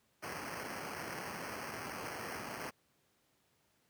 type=noise with sample-and-hold; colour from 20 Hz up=blue; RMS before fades=-43 dBFS; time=0.22-2.71 s; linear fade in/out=20 ms; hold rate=3675 Hz; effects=pink hiss -74 dBFS RMS until 3.89 s + high-pass 100 Hz 12 dB/octave